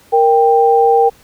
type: tone pair together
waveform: sine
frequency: 466.2 / 788.6 Hz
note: A#4 / G5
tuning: 0 / +10 cents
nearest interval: major sixth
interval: 910 cents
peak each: -10 dBFS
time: 0.12-1.1 s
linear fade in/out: 20 ms
effects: pink hiss -47 dBFS RMS until 1.23 s